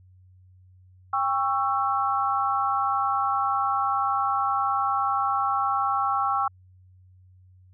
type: chord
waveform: sine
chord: C# diminished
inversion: second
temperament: just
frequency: 798.3 / 1108.7 / 1330.5 Hz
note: G5 / C#6 / E6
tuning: +31 / 0 / +16 cents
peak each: -26 dBFS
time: 1.13-6.48 s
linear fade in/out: 5 ms
effects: added 92 Hz sine -51 dBFS peak until 7.73 s